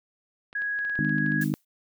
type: clicks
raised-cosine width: 0.3 ms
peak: -30 dBFS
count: 11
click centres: 0.529 / 0.62 / 0.79 / 0.85 / 0.897 / 0.955 / 1.048 / 1.094 / 1.183 / 1.263 / 1.32 s
type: tone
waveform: sine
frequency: 1661.2 Hz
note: G#6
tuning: in tune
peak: -26 dBFS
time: 0.55-1.44 s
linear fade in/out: 5 ms
type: harmonic tone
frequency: 51 Hz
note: G#1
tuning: 31 cents flat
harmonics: 3 / 4 / 5 / 6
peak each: -28 / -29 / -30 / -31 dBFS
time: 0.99-1.54 s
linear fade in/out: 0 ms
type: noise with exponential decay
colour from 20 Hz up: blue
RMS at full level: -35 dBFS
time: 1.41-1.65 s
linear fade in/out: 5 ms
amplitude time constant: 51 ms
effects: none